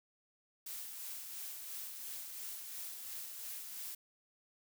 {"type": "noise with tremolo", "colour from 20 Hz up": "blue", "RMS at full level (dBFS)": -44, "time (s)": [0.66, 3.95], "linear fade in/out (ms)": 5, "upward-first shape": "sine", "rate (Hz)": 2.9, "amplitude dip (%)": 35, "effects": []}